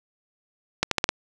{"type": "accelerating click train", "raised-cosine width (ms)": 0.2, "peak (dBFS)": -3, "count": 5, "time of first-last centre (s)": [0.83, 1.09], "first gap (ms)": 83, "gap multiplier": 0.84, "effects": []}